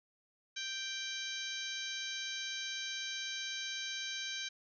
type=harmonic tone; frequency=784 Hz; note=G5; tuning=in tune; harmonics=2 / 3 / 4 / 5 / 6 / 7 / 8; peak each=-45 / -46 / -44 / -43 / -51 / -50 / -47 dBFS; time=0.56-4.49 s; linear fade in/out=10 ms; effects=none